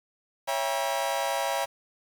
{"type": "chord", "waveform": "40% pulse", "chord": "C# diminished seventh", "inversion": "none", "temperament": "just", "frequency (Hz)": [554.4, 665.2, 798.3, 957.9], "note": ["C#5", "E5", "G5", "Bb5"], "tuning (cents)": [0, 16, 31, 47], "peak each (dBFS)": -31, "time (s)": [0.47, 1.66], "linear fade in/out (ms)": 20, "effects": ["8-bit"]}